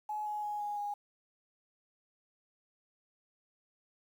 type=tone with pitch steps; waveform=sine; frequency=847 / 840.7 / 834.4 / 828.1 / 821.9 Hz; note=G#5 / G#5 / G#5 / G#5 / G#5; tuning=+34 / +21 / +8 / -5 / -18 cents; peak=-34 dBFS; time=0.09-0.94 s; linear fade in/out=5 ms; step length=170 ms; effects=10-bit